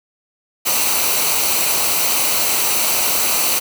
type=noise with comb filter; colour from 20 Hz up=white; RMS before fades=-17 dBFS; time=0.65-3.6 s; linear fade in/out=20 ms; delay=0.58 ms; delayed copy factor=-0.55; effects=none